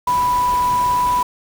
sine tone in noise, 987.8 Hz, B5, in tune, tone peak -14 dBFS, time 0.07-1.23 s, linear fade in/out 5 ms, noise pink, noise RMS -30 dBFS, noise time 0.07-1.23 s, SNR +13 dB, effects none

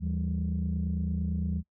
sine tone cluster, 79.2 / 169 / 197.8 Hz, D#2 / E3 / G3, +31 / +43 / +16 cents, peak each -29 / -32 / -33 dBFS, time 0-1.63 s, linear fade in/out 50 ms, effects noise-tail reverb RT60 0.1 s tail -23 dB re dry + tanh soft clip ceiling -21 dBFS

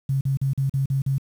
sine tone bursts, 135.9 Hz, C#3, 34 cents flat, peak -19 dBFS, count 7, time 0.09-1.182 s, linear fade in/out 5 ms, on 120 ms, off 42 ms, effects 8-bit

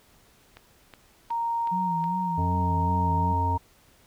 click train, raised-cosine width 0.3 ms, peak -28 dBFS, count 5, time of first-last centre 0.57-2.041 s, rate 2.72 Hz
sine tone with tremolo, 930 Hz, A#5, 4 cents flat, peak -24 dBFS, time 1.3-3.58 s, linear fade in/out 10 ms, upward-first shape sine, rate 0.67 Hz, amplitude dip 25%
sine tone with vibrato, 174.61 Hz, F3, in tune, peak -29 dBFS, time 1.71-3.34 s, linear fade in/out 20 ms, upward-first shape sine, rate 2.6 Hz, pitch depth 97 cents each way
harmonic tone, 89.6 Hz, F2, 45 cents sharp, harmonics 1 / 3 / 5 / 7 / 9, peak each -25 / -35 / -39 / -42 / -44 dBFS, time 2.37-3.58 s, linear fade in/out 20 ms
effects pink hiss -59 dBFS RMS until 4.06 s

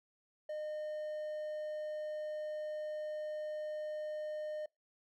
triangle tone, 610 Hz, D#5, 34 cents flat, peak -36 dBFS, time 0.49-4.66 s, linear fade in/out 5 ms, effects noise-tail reverb RT60 0.2 s tail -26 dB re dry

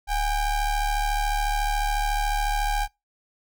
square ring-modulated tone, 392 Hz, G4, in tune, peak -20 dBFS, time 0.07-2.88 s, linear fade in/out 50 ms, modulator 429 Hz, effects noise-tail reverb RT60 0.2 s tail -23 dB re dry

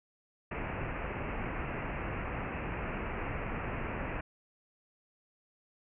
pink low-pass noise, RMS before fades -37 dBFS, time 0.51-4.21 s, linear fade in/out 5 ms, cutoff 2700 Hz, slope 96 dB/octave, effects none

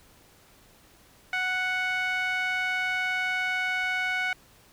sawtooth tone with band-pass filter, 740 Hz, F#5, in tune, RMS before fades -28 dBFS, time 1.33-4.33 s, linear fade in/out 2 ms, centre 1900 Hz, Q 4.8, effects pink hiss -57 dBFS RMS until 4.72 s

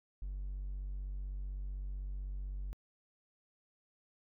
triangle tone, 47.91 Hz, G1, 39 cents flat, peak -35 dBFS, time 0.22-2.73 s, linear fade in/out 0 ms, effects tanh soft clip ceiling -32 dBFS

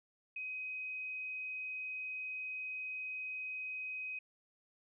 sine tone with frequency modulation, 2520 Hz, D#7, 21 cents sharp, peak -39 dBFS, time 0.36-4.19 s, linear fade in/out 5 ms, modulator 25.3 Hz, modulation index 0.23, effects none

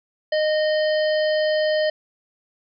harmonic tone, 616 Hz, D#5, 17 cents flat, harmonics 1 / 3 / 5 / 7 / 8, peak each -18 / -28 / -32 / -35 / -36 dBFS, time 0.32-1.9 s, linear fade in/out 5 ms, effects none

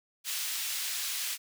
pink high-pass noise, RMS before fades -34 dBFS, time 0.24-1.38 s, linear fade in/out 50 ms, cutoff 2800 Hz, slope 12 dB/octave, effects none

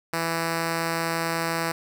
5% pulse tone, 165.5 Hz, E3, 7 cents sharp, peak -13 dBFS, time 0.13-1.72 s, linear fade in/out 5 ms, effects none

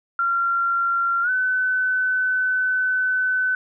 sine tone with pitch glide, 1377 to 1510.3 Hz, F6 to F#6, -25 to +35 cents, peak -18 dBFS, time 0.19-3.55 s, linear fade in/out 2 ms, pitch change +160 cents, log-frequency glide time 1.22-1.3 s, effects none

